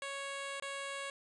10% pulse tone with dropouts, 554 Hz, C#5, 1 cent flat, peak -31 dBFS, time 0.02-1.1 s, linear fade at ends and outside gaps 1 ms, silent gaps 0.599-0.623 s, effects resampled to 24000 Hz

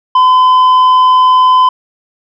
triangle tone with tanh clipping, 1017 Hz, C6, 50 cents flat, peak -5 dBFS, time 0.15-1.69 s, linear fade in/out 5 ms, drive 9 dB, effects none

